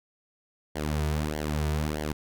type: tone with flanger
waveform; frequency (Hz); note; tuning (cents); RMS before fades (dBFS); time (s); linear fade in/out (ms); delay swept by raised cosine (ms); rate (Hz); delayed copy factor
sawtooth; 75.8; D#2; -45; -29; 0.75-2.13; 10; 0.78 to 3.78; 1.6; -0.8
effects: none